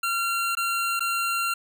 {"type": "tone with dropouts", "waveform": "25% pulse", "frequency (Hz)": 1375, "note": "F6", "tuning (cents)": -27, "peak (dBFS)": -20, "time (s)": [0.03, 1.54], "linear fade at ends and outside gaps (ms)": 5, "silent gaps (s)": [[0.552, 0.57], [0.995, 1.005]], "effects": []}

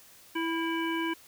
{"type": "harmonic tone with a mistuned harmonic", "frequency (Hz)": 329.6, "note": "E4", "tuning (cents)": 0, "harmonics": [1, 3, 5, 7, 9], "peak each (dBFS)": [-30, -35, -37, -38, -40], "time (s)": [0.35, 1.14], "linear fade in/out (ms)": 10, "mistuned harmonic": 5, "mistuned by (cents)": -33, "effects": ["white hiss -55 dBFS RMS until 1.27 s"]}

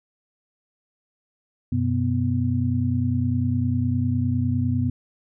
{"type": "tone cluster", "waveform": "sine", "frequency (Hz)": [94.3, 124.2, 247.3], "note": ["F#2", "B2", "B3"], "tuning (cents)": [33, 10, 3], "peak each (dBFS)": -24, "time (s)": [1.72, 4.9], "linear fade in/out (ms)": 5, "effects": []}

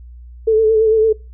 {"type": "tone with vibrato", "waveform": "sine", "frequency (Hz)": 440, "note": "A4", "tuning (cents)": 0, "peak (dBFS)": -9, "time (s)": [0.47, 1.13], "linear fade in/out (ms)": 10, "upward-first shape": "sine", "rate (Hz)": 8.9, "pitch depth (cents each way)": 36, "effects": ["noise-tail reverb RT60 0.3 s tail -23 dB re dry", "added 60 Hz sine -34 dBFS peak until 1.33 s"]}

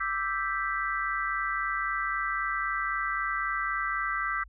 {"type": "chord", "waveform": "sine", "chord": "E minor seventh", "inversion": "third", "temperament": "equal", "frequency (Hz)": [1174.7, 1318.5, 1568, 1975.5], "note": ["D6", "E6", "G6", "B6"], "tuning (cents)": [0, 0, 0, 0], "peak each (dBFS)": -33, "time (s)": [0, 4.44], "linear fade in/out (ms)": 10, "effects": ["added 50 Hz sine -48 dBFS peak until 4.48 s"]}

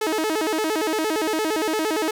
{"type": "tone with vibrato", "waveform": "sawtooth", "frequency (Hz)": 370, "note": "F#4", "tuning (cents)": 0, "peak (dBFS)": -17, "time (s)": [0.01, 2.11], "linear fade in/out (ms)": 5, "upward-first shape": "square", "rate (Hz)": 8.7, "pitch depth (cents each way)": 270, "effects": []}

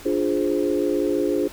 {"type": "chord", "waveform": "sine", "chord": "D half-diminished seventh", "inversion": "none", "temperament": "equal", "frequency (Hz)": [293.7, 349.2, 415.3, 523.3], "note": ["D4", "F4", "Ab4", "C5"], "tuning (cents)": [0, 0, 0, 0], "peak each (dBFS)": [-24, -24, -24, -27], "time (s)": [0.05, 1.48], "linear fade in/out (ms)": 10, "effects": ["pink hiss -42 dBFS RMS until 1.52 s"]}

